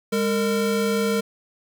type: tone pair together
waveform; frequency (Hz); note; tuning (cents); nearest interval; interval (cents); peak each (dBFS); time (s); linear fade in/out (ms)
square; 203.7 / 457.3; G#3 / A#4; -33 / -33; octave + major second; 1400; -24 / -23; 0.12-1.21; 10
effects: none